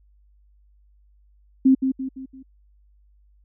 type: tone with echo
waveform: sine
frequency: 264 Hz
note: C4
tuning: 16 cents sharp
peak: -11 dBFS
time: 1.65-1.75 s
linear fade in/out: 10 ms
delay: 170 ms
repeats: 4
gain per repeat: -7 dB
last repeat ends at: 2.43 s
effects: added 50 Hz sine -54 dBFS peak until 3.44 s